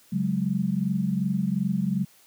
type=chord; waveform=sine; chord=C# suspended fourth; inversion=none; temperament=equal; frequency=138.59 / 185 / 207.7 Hz; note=C#3 / F#3 / G#3; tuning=0 / 0 / 0 cents; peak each=-30 / -25 / -27 dBFS; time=0.12-2.05 s; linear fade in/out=10 ms; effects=white hiss -57 dBFS RMS until 2.26 s + high-pass 80 Hz 12 dB/octave